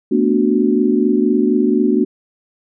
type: chord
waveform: sine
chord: B minor seventh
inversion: third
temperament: equal with one note detuned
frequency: 222.8 / 246.9 / 293.7 / 370 Hz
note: A3 / B3 / D4 / F#4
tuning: +22 / 0 / 0 / 0 cents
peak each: -17 dBFS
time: 0.11-2.05 s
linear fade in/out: 10 ms
effects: none